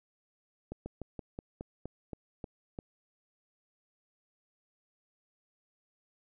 slowing click train, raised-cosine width 2 ms, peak -26 dBFS, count 10, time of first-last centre 0.72-2.789 s, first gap 140 ms, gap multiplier 1.12, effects none

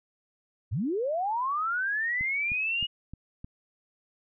sine linear sweep, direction up, 76.8 to 2900 Hz, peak -26 dBFS, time 0.71-2.87 s, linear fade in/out 20 ms
click train, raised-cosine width 5 ms, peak -28 dBFS, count 5, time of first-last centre 2.21-3.445 s, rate 3.24 Hz
effects none

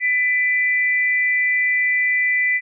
sine tone pair together, 1996 / 2349 Hz, B6 / D7, +18 / 0 cents, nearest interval minor third, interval 282 cents, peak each -16 / -24 dBFS, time 0-2.61 s, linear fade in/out 50 ms, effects none

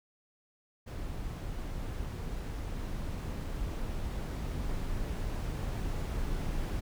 brown noise with level ramp, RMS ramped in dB -38 to -33 dBFS, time 0.86-6.81 s, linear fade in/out 20 ms, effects none

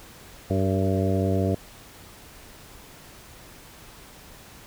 harmonic tone with a mistuned harmonic, 95.9 Hz, G2, 37 cents flat, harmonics 1 / 2 / 3 / 4 / 5 / 6 / 7, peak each -24 / -27 / -29 / -30 / -31 / -32 / -32 dBFS, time 0.5-1.55 s, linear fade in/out 5 ms, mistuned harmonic 5, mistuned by -35 cents, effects pink hiss -47 dBFS RMS until 4.66 s

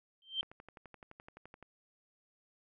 sine tone with exponential growth, 3136 Hz, G7, in tune, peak -28 dBFS, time 0.22-0.41 s, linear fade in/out 1 ms, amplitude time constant 40 ms
click train, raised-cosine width 0.5 ms, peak -36 dBFS, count 15, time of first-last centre 0.43-1.627 s, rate 11.7 Hz
effects none

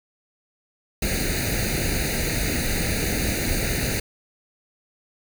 pink noise with comb filter, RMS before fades -24 dBFS, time 1.02-4 s, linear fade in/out 5 ms, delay 0.46 ms, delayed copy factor +0.95, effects none

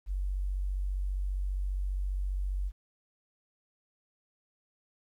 sine tone, 47.46 Hz, F#1, 45 cents sharp, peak -29 dBFS, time 0.06-2.72 s, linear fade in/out 50 ms, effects 11-bit

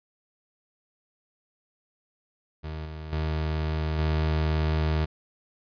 30% pulse tone with level steps, 78 Hz, D#2, 5 cents sharp, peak -30 / -33 / -23 / -20 dBFS, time 2.63-5.06 s, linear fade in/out 20 ms, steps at 2.85 / 3.12 / 3.98 s, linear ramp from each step 10 ms, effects resampled to 11025 Hz

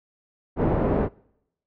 white low-pass noise, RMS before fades -22 dBFS, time 0.56-1.09 s, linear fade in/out 50 ms, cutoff 420 Hz, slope 12 dB/octave, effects noise-tail reverb RT60 0.8 s tail -25 dB re dry + low-pass 2000 Hz 12 dB/octave

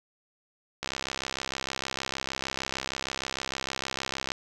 click train, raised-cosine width 0.2 ms, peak -13 dBFS, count 233, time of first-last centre 0.83-4.319 s, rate 66.5 Hz, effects none

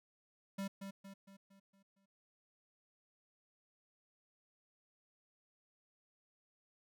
square tone with echo, 196 Hz, G3, in tune, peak -39 dBFS, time 0.58-0.68 s, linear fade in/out 10 ms, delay 230 ms, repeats 6, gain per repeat -6 dB, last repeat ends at 2.06 s, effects none

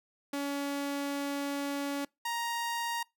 sawtooth tone pair in turn, 282.4 / 936.3 Hz, C#4 / A#5, +32 / +7 cents, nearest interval octave + major sixth, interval 2075 cents, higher second, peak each -28 dBFS, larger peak neither, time 0.33-2.05 / 2.25-3.03 s, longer first, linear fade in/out 5 ms, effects noise-tail reverb RT60 0.2 s tail -25 dB re dry

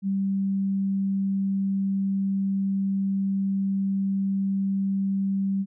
sine tone, 195.1 Hz, G3, 8 cents flat, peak -22 dBFS, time 0.02-5.66 s, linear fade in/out 50 ms, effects none

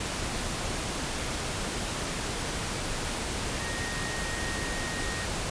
sine tone in noise, 1864.7 Hz, A#6, in tune, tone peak -37 dBFS, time 3.6-5.25 s, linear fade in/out 5 ms, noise pink, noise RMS -32 dBFS, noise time 0-5.5 s, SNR -8 dB, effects resampled to 22050 Hz

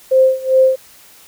sine tone with tremolo, 523.3 Hz, C5, in tune, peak -6 dBFS, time 0.11-0.76 s, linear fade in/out 10 ms, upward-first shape sine, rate 2.5 Hz, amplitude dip 90%, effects white hiss -44 dBFS RMS until 1.27 s

